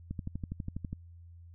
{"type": "click train", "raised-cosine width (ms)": 5, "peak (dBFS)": -24, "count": 11, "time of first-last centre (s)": [0.11, 0.93], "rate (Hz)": 12.2, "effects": ["added 85 Hz sine -49 dBFS peak until 1.54 s"]}